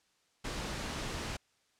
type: noise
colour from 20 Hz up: pink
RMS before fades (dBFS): -38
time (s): 0.44-1.37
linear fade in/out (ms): 10
effects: white hiss -72 dBFS RMS until 1.79 s + low-pass 7000 Hz 12 dB/octave